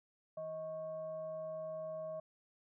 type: tone with frequency modulation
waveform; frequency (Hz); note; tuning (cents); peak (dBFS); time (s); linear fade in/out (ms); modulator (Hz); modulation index
sine; 631; D#5; +24; -40; 0.37-2.2; 5; 469; 0.35
effects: none